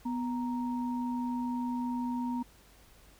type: tone pair together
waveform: sine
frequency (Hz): 246.9 / 933.1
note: B3 / A#5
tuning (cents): 0 / +1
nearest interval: octave + major seventh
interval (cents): 2301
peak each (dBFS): -31 / -38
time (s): 0.05-2.43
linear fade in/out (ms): 10
effects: added 50 Hz sine -61 dBFS peak until 3.19 s + pink hiss -60 dBFS RMS until 3.19 s